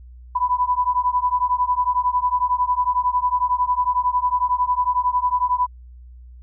sine beating tone pair, 987.8 / 998.8 Hz, B5 / B5, 0 / +19 cents, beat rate 11 Hz, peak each -20 dBFS, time 0.35-5.67 s, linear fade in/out 10 ms, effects added 61 Hz sine -39 dBFS peak until 6.42 s

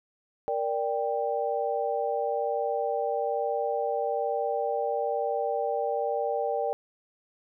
sine chord, G minor, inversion first, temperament equal with one note detuned, 466.2 / 587.3 / 787.6 Hz, Bb4 / D5 / G5, 0 / 0 / +8 cents, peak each -30 dBFS, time 0.48-6.73 s, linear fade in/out 0 ms, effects none

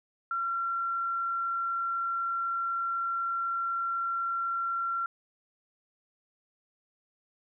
sine tone, 1366 Hz, F6, 39 cents flat, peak -28 dBFS, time 0.31-5.06 s, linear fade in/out 2 ms, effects none

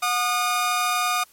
sawtooth tone pair together, 727 / 1222.7 Hz, F#5 / D#6, -31 / -31 cents, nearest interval major sixth, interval 900 cents, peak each -22 / -18 dBFS, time 0.02-1.24 s, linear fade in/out 10 ms, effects white hiss -55 dBFS RMS until 1.32 s + MP3 64 kbps

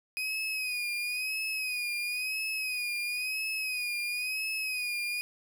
35% pulse tone with vibrato, 2498 Hz, D#7, 6 cents sharp, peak -29 dBFS, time 0.17-5.21 s, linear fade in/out 0 ms, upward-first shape sine, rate 0.98 Hz, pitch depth 64 cents each way, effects none

